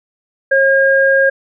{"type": "tone pair together", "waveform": "sine", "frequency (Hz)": [542.4, 1621], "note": ["C#5", "G#6"], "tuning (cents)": [-38, -42], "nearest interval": "octave + perfect fifth", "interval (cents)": 1896, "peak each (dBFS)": -11, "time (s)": [0.51, 1.3], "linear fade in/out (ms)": 10, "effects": []}